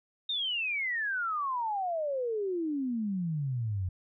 sine exponential sweep, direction down, 3729 to 88 Hz, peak -29 dBFS, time 0.29-3.89 s, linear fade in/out 5 ms, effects none

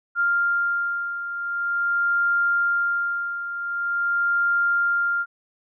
sine beating tone pair, 1396.9 / 1397.35 Hz, F6 / F6, 0 / +1 cents, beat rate 0.45 Hz, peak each -21 / -27 dBFS, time 0.15-5.26 s, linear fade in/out 50 ms, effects none

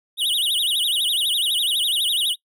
square tone with vibrato, 3322 Hz, G#7, in tune, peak -19 dBFS, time 0.17-2.36 s, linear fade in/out 50 ms, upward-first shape sine, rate 12 Hz, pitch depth 250 cents each way, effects noise-tail reverb RT60 0.1 s tail -22 dB re dry

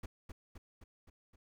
brown noise with echo, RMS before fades -42 dBFS, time 0.03-0.06 s, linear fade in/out 5 ms, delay 260 ms, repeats 5, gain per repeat -4 dB, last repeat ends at 1.36 s, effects none

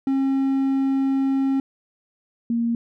triangle / sine tone pair in turn, 270 / 233.2 Hz, C#4 / A#3, -45 / +1 cents, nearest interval minor third, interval 254 cents, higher first, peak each -16 / -19 dBFS, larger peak first, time 0.07-1.6 / 2.5-2.75 s, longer first, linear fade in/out 2 ms, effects none

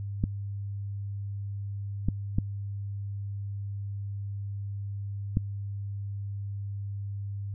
clicks, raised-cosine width 5 ms, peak -12 dBFS, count 4, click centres 0.239 / 2.086 / 2.385 / 5.371 s, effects added 100 Hz sine -32 dBFS peak until 7.54 s

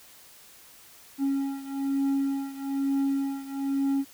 triangle beating tone pair, 274.5 / 275.6 Hz, C#4 / C#4, -17 / -10 cents, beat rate 1.1 Hz, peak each -25 / -28 dBFS, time 1.18-4.05 s, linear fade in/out 50 ms, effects white hiss -52 dBFS RMS until 4.13 s

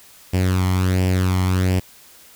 sawtooth tone with flanger, 92.5 Hz, F#2, in tune, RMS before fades -18 dBFS, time 0.33-1.8 s, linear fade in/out 10 ms, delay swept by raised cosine 0.38 to 0.96 ms, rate 1.4 Hz, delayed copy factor +0.65, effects white hiss -47 dBFS RMS until 2.35 s

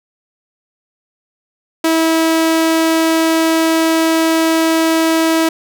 sawtooth tone, 324.5 Hz, E4, 27 cents flat, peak -7 dBFS, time 1.84-5.49 s, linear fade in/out 5 ms, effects none

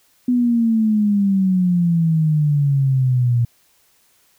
sine exponential sweep, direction down, 250 to 117.5 Hz, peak -13 dBFS, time 0.28-3.45 s, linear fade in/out 5 ms, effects white hiss -58 dBFS RMS until 4.38 s

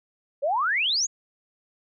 sine exponential sweep, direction up, 527 to 7000 Hz, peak -21 dBFS, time 0.42-1.07 s, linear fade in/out 20 ms, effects none

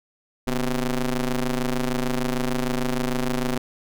sawtooth ring-modulated tone, 129.3 Hz, C3, 20 cents flat, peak -15 dBFS, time 0.47-3.58 s, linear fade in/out 5 ms, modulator 116 Hz, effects none

